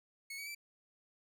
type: tone with pitch steps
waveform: sawtooth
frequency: 2200 / 2263 / 2328 Hz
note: C#7 / C#7 / D7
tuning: -14 / +35 / -16 cents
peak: -39 dBFS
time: 0.3-0.549 s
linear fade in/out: 5 ms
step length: 83 ms
effects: none